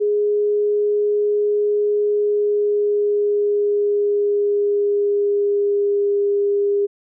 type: tone with pitch glide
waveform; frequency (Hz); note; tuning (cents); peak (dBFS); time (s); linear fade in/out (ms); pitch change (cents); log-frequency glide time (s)
sine; 415.3 to 404.9; G#4 to G#4; 0 to -44; -15; 0-6.87; 20; -44; 2.11-6.22
effects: none